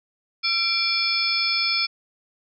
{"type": "tone cluster", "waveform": "sine", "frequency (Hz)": [1356, 2359, 3440, 4430, 5150], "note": ["E6", "D7", "A7", "C#8", "E8"], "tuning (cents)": [49, 7, -40, -2, -41], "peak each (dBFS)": [-33, -24, -33, -26, -24], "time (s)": [0.43, 1.87], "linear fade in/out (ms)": 20, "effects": []}